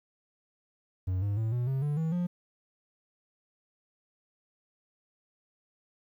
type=tone with pitch steps; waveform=triangle; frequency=92.5 / 101.46 / 111.28 / 122.05 / 133.87 / 146.83 / 161.05 / 176.65 Hz; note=F#2 / G#2 / A2 / B2 / C3 / D3 / E3 / F3; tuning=0 / -40 / +20 / -20 / +40 / 0 / -40 / +20 cents; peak=-25 dBFS; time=1.07-2.27 s; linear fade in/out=10 ms; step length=150 ms; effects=11-bit